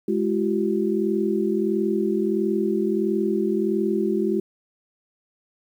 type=tone cluster; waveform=sine; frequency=208.4 / 340.2 / 381.7 Hz; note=G#3 / F4 / G4; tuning=+6 / -45 / -46 cents; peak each=-24 dBFS; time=0.08-4.4 s; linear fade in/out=5 ms; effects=9-bit